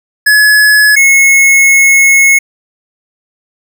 square tone pair in turn, 1700 / 2180 Hz, G#6 / C#7, +40 / -29 cents, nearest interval major third, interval 431 cents, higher second, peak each -4 dBFS, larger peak neither, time 0.26-0.96 / 0.96-2.39 s, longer second, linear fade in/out 10 ms, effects none

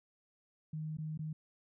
sine tone with dropouts, 155.56 Hz, D#3, in tune, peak -37 dBFS, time 0.73-1.33 s, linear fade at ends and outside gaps 5 ms, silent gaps 0.971-0.984 / 1.176-1.191 s, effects none

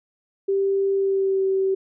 sine tone with pitch glide, 392 to 384.2 Hz, G4 to G4, 0 to -35 cents, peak -18 dBFS, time 0.48-1.75 s, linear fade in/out 10 ms, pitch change -35 cents, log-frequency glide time 0.94-1.44 s, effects none

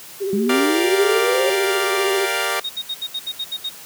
sine tone with vibrato, 390 Hz, G4, 9 cents flat, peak -20 dBFS, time 0.2-2.27 s, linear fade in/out 20 ms, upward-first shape sine, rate 15 Hz, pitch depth 61 cents each way
sine linear sweep, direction up, 196 to 549 Hz, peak -18 dBFS, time 0.33-1.5 s, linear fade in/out 0 ms
10% pulse chord, G minor seventh, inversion none, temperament equal, 392 / 466.2 / 587.3 / 698.5 Hz, G4 / Bb4 / D5 / F5, 0 / 0 / 0 / 0 cents, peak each -17 dBFS, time 0.49-2.6 s, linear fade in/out 5 ms
sine tone bursts, 3729 Hz, A#7, in tune, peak -22 dBFS, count 9, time 2.64-3.695 s, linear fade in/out 10 ms, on 55 ms, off 70 ms
effects white hiss -39 dBFS RMS until 3.85 s + high-pass 100 Hz 12 dB/octave

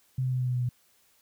sine tone with pitch steps, 129.6 / 128.48 / 127.37 / 126.27 / 125.19 / 124.11 / 123.03 Hz, C3 / C3 / C3 / B2 / B2 / B2 / B2, -16 / -31 / -46 / +39 / +24 / +9 / -6 cents, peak -25 dBFS, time 0.18-0.691 s, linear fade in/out 5 ms, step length 73 ms, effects white hiss -65 dBFS RMS until 1.21 s

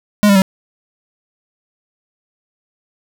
square tone with pitch steps, 207.7 / 199.12 / 190.9 Hz, G#3 / G3 / G3, 0 / +27 / -46 cents, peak -8 dBFS, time 0.23-0.419 s, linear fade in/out 0 ms, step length 63 ms, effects none

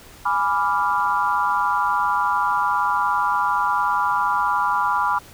sine chord, G# diminished seventh, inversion none, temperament equal with one note detuned, 830.6 / 987.8 / 1174.7 / 1392.1 Hz, G#5 / B5 / D6 / F6, 0 / 0 / 0 / -6 cents, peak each -25 / -21 / -23 / -25 dBFS, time 0.25-5.19 s, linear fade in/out 10 ms, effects pink hiss -45 dBFS RMS until 5.33 s

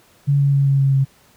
sine tone with pitch steps, 141.5 / 140.28 / 139.07 / 137.87 / 136.68 / 135.5 Hz, C#3 / C#3 / C#3 / C#3 / C#3 / C#3, +36 / +21 / +6 / -9 / -24 / -39 cents, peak -12 dBFS, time 0.27-1.05 s, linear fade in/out 20 ms, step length 130 ms, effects pink hiss -53 dBFS RMS until 1.36 s + high-pass 60 Hz 12 dB/octave

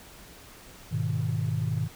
sine chord, G# minor, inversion none, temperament just, 103.83 / 124.59 / 155.74 Hz, G#2 / B2 / D#3, 0 / +16 / +2 cents, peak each -29 dBFS, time 0.91-1.88 s, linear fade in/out 20 ms, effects tanh soft clip ceiling -18 dBFS + pink hiss -49 dBFS RMS until 1.95 s

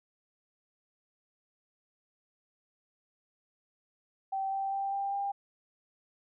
sine tone with pitch steps, 775 / 780.8 / 786.7 / 792.7 / 798.6 Hz, G5 / G5 / G5 / G5 / G5, -20 / -7 / +6 / +19 / +32 cents, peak -30 dBFS, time 4.32-5.32 s, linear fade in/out 10 ms, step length 200 ms, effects none

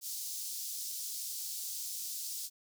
pink high-pass noise, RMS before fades -40 dBFS, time 0.01-2.5 s, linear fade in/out 50 ms, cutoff 4800 Hz, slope 24 dB/octave, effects none

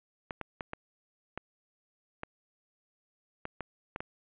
clicks, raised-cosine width 0.5 ms, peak -21 dBFS, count 10, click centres 0.308 / 0.413 / 0.608 / 0.734 / 1.376 / 2.234 / 3.454 / 3.607 / 3.961 / 4.005 s, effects resampled to 8000 Hz + 9-bit

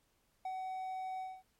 triangle tone with ADSR envelope, 752 Hz, F#5, 28 cents sharp, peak -34 dBFS, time 0.45-1.43 s, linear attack 4 ms, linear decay 54 ms, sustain -2 dB, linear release 230 ms, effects pink hiss -75 dBFS RMS until 1.59 s + MP3 64 kbps

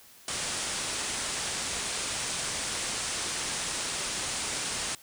white low-pass noise, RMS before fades -33 dBFS, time 0.28-4.95 s, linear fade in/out 2 ms, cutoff 9700 Hz, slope 96 dB/octave, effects white hiss -54 dBFS RMS until 5.02 s

